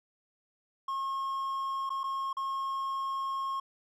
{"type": "tone with dropouts", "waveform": "triangle", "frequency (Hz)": 1081, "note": "C#6", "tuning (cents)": -44, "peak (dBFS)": -29, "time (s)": [0.88, 3.6], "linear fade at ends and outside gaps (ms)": 5, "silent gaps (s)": [[1.894, 1.902], [2.034, 2.039], [2.33, 2.368]], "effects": []}